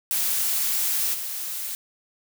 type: noise with level steps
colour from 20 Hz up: blue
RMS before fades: -24 / -31 dBFS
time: 0.11-1.75 s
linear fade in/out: 0 ms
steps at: 1.13 s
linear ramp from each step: 20 ms
effects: none